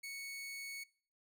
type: tone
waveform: sawtooth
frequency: 2217 Hz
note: C#7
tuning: in tune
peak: -40 dBFS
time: 0.03-0.84 s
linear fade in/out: 10 ms
effects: noise-tail reverb RT60 0.5 s tail -23 dB re dry